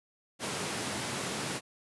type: high-pass noise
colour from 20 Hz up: pink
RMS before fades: -35 dBFS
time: 0.39-1.61 s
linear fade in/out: 50 ms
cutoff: 120 Hz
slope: 24 dB/octave
effects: resampled to 24000 Hz

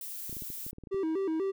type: noise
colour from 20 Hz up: violet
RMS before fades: -40 dBFS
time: 0.01-0.71 s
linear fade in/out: 2 ms
type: clicks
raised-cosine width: 3 ms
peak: -32 dBFS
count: 11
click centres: 0.296 / 0.328 / 0.368 / 0.422 / 0.502 / 0.665 / 0.731 / 0.784 / 0.837 / 0.872 / 0.945 s
type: tone with vibrato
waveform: triangle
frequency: 352.2 Hz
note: F4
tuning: 15 cents sharp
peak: -26 dBFS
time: 0.91-1.52 s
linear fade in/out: 20 ms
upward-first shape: square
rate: 4.1 Hz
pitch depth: 170 cents each way
effects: none

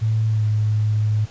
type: tone with pitch glide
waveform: sine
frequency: 110 to 106.87 Hz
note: A2 to A2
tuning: 0 to -50 cents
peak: -16 dBFS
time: 0.01-1.26 s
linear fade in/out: 20 ms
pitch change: -50 cents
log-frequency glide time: 0.27-0.45 s
effects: pink hiss -45 dBFS RMS until 1.3 s + resampled to 16000 Hz

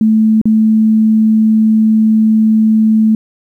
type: tone with dropouts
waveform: sine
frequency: 218.8 Hz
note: A3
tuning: 9 cents flat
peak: -6 dBFS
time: 0.01-3.15 s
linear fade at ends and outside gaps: 2 ms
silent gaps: 0.415-0.455 s
effects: 8-bit

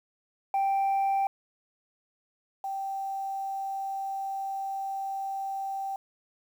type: tone pair in turn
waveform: sine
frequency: 784 / 780.2 Hz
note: G5 / G5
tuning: 0 / -8 cents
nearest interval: unison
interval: 8 cents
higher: first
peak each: -21 / -30 dBFS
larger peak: first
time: 0.54-1.27 / 2.64-5.96 s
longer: second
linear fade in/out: 2 ms
effects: tanh soft clip ceiling -22 dBFS + 9-bit

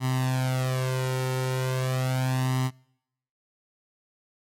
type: tone with flanger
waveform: sawtooth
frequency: 129.3 Hz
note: C3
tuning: 20 cents flat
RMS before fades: -26 dBFS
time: 0-2.71 s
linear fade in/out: 50 ms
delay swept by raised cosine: 1 to 2.2 ms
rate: 0.38 Hz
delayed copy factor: +0.85
effects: noise-tail reverb RT60 0.8 s tail -26 dB re dry + MP3 64 kbps

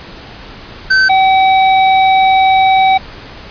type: tone pair in turn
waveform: square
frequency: 1537 / 763.6 Hz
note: G6 / G5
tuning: -35 / -46 cents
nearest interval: octave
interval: 1211 cents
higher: first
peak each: -7 dBFS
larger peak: neither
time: 0.9-1.09 / 1.09-2.98 s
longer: second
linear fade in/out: 10 ms
effects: pink hiss -32 dBFS RMS until 3.5 s + resampled to 11025 Hz

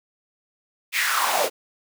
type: noise with high-pass filter sweep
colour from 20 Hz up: pink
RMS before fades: -22 dBFS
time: 0.92-1.5 s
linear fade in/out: 50 ms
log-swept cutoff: 2400 to 470 Hz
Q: 4.5
effects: none

